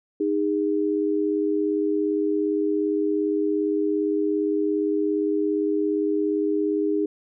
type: tone pair together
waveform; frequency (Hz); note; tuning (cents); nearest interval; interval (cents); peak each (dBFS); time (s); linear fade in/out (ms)
sine; 309.9 / 407.3; D#4 / G#4; -7 / -34; perfect fourth; 473; -23; 0.2-7.06; 5
effects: none